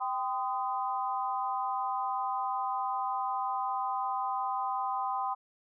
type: chord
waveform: sine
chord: C minor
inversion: second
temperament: equal with one note detuned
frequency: 784 / 1021.4 / 1244.5 Hz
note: G5 / C6 / Eb6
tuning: 0 / -42 / 0 cents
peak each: -33 / -33 / -37 dBFS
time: 0-5.35 s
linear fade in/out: 20 ms
effects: none